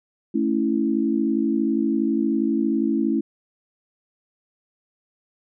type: chord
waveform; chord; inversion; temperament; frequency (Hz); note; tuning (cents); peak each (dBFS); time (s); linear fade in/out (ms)
sine; A major; none; equal; 220 / 277.2 / 329.6; A3 / C#4 / E4; 0 / 0 / 0; -23; 0.34-3.21; 10
effects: none